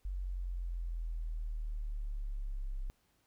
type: exponential sweep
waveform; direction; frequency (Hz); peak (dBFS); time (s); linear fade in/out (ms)
sine; down; 46.88 to 32.7; -35; 0.05-2.9; 0
effects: pink hiss -74 dBFS RMS until 3.26 s